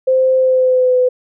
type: tone with pitch glide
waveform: sine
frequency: 520 to 503.2 Hz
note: C5 to B4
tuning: -11 to +32 cents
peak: -9 dBFS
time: 0.07-1.09 s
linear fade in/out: 10 ms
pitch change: -57 cents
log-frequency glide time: 0.37-0.98 s
effects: none